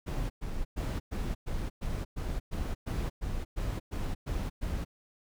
brown noise bursts, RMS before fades -33 dBFS, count 14, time 0.06-4.85 s, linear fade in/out 20 ms, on 240 ms, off 110 ms, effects none

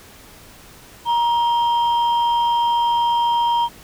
sine tone pair together, 943 / 3172 Hz, A#5 / G7, +20 / +20 cents, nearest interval octave + major sixth, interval 2100 cents, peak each -14 / -26 dBFS, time 1.05-3.69 s, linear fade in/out 50 ms, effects tanh soft clip ceiling -11 dBFS + pink hiss -44 dBFS RMS until 3.83 s

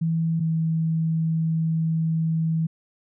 sine tone pair in turn, 163.6 / 161.72 Hz, E3 / E3, -13 / -33 cents, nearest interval unison, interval 20 cents, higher first, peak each -20 dBFS, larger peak neither, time 0.01-0.4 / 0.4-2.67 s, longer second, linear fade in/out 10 ms, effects none

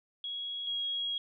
sine tone pair in turn, 3322 / 3299 Hz, G#7 / G#7, 0 / -12 cents, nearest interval unison, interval 12 cents, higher first, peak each -35 / -31 dBFS, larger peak second, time 0.24-0.67 / 0.67-1.18 s, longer second, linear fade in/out 2 ms, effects none

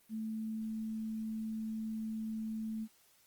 sine tone with quantisation, 220 Hz, A3, in tune, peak -36 dBFS, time 0.09-2.88 s, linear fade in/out 50 ms, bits 11, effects white hiss -67 dBFS RMS until 3.26 s + Opus 24 kbps

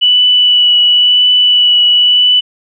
sine tone with vibrato, 2960 Hz, F#7, in tune, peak -5 dBFS, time 0.01-2.41 s, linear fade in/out 20 ms, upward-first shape triangle, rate 0.96 Hz, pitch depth 14 cents each way, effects none

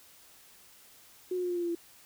sine tone with pitch steps, 365.5 / 361.1 / 356.7 / 352.4 / 348.2 / 344 / 339.8 Hz, F#4 / F#4 / F4 / F4 / F4 / F4 / F4, -21 / -42 / +37 / +16 / -5 / -26 / -47 cents, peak -29 dBFS, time 1.31-1.751 s, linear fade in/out 5 ms, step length 63 ms, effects white hiss -57 dBFS RMS until 2.05 s

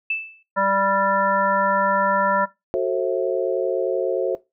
sine tone with exponential decay, 2637 Hz, E7, in tune, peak -18 dBFS, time 0.1-0.43 s, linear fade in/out 5 ms, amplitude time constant 71 ms
harmonic tone, 196 Hz, G3, in tune, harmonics 1 / 3 / 5 / 7 / 9, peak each -30 / -22 / -21 / -23 / -27 dBFS, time 0.56-2.46 s, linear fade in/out 20 ms
sine chord, F# half-diminished seventh, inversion none, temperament equal with one note detuned, 370 / 440 / 533 / 659.3 Hz, F#4 / A4 / C5 / E5, 0 / 0 / +32 / 0 cents, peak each -23 / -25 / -23 / -27 dBFS, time 2.74-4.35 s, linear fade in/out 0 ms
effects noise-tail reverb RT60 0.2 s tail -18 dB re dry

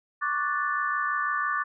sine chord, D major seventh, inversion third, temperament equal, 1108.7 / 1174.7 / 1480 / 1760 Hz, C#6 / D6 / F#6 / A6, 0 / 0 / 0 / 0 cents, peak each -33 / -28 / -32 / -30 dBFS, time 0.21-1.64 s, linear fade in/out 20 ms, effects none

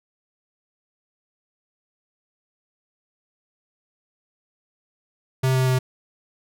square tone with pitch steps, 130.81 / 129.83 / 128.86 Hz, C3 / C3 / C3, 0 / -13 / -26 cents, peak -18 dBFS, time 5.43-5.79 s, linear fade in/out 10 ms, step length 120 ms, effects none

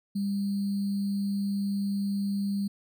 sine tone with sample-and-hold, 199.5 Hz, G3, 31 cents sharp, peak -26 dBFS, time 0.15-2.68 s, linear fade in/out 10 ms, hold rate 4410 Hz, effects none

